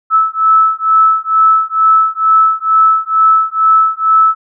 sine beating tone pair, 1306 / 1308.2 Hz, E6 / E6, -17 / -14 cents, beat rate 2.2 Hz, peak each -10 dBFS, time 0.1-4.35 s, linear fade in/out 50 ms, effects none

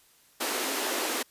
pink high-pass noise, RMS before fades -30 dBFS, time 0.4-1.23 s, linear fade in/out 10 ms, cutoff 260 Hz, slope 48 dB/octave, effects white hiss -61 dBFS RMS until 1.3 s + resampled to 32000 Hz

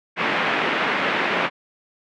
white band-pass noise, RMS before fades -22 dBFS, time 0.16-1.5 s, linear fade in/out 50 ms, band 170 to 2500 Hz, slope 24 dB/octave, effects none

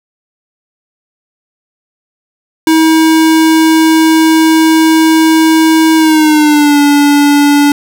square tone with pitch glide, 320 to 288.4 Hz, D#4 to D4, +49 to -31 cents, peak -5 dBFS, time 2.67-7.72 s, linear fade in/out 2 ms, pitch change -180 cents, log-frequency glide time 5.96-6.79 s, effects none

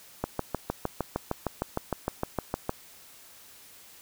click train, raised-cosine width 1 ms, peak -13 dBFS, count 17, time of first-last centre 0.24-2.694 s, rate 6.52 Hz, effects white hiss -52 dBFS RMS until 4.01 s

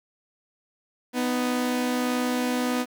sawtooth tone pair together, 248.3 / 310 Hz, B3 / D#4, +9 / -6 cents, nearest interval major third, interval 385 cents, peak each -20 / -28 dBFS, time 1.13-2.86 s, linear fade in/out 50 ms, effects 9-bit

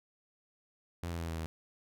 sawtooth tone with pitch steps, 85.6 / 84.32 / 83.07 / 81.83 / 80.61 Hz, F2 / E2 / E2 / E2 / E2, -34 / +40 / +14 / -12 / -38 cents, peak -32 dBFS, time 1.03-1.46 s, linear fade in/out 0 ms, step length 86 ms, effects none

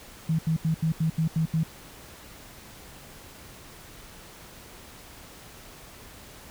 sine tone bursts, 160.6 Hz, E3, 45 cents flat, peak -21 dBFS, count 8, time 0.29-1.634 s, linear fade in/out 5 ms, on 98 ms, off 80 ms, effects pink hiss -47 dBFS RMS until 6.5 s

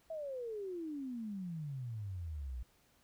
sine exponential sweep, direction down, 659.3 to 58.1 Hz, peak -39 dBFS, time 0.1-2.63 s, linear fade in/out 5 ms, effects pink hiss -70 dBFS RMS until 3.03 s

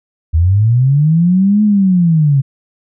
sine linear two-way sweep, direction up then down, 76.3 to 213.8 to 132.8 Hz, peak -7 dBFS, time 0.33-2.42 s, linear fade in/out 20 ms, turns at 1.63 s, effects none

